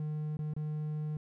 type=tone with dropouts; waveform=triangle; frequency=152.3 Hz; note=D#3; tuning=37 cents flat; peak=-31 dBFS; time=0-1.17 s; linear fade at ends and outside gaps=2 ms; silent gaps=0.37-0.39 / 0.537-0.564 s; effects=none